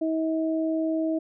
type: tone pair together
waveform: sine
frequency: 320 / 640 Hz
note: D#4 / D#5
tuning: +49 / +49 cents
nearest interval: octave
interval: 1200 cents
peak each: -24 / -29 dBFS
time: 0.01-1.19 s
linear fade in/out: 10 ms
effects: none